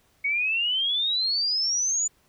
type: exponential sweep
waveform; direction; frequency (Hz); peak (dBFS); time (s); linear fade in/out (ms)
sine; up; 2212 to 7050; -22; 0.24-2.08; 10
effects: pink hiss -64 dBFS RMS until 2.28 s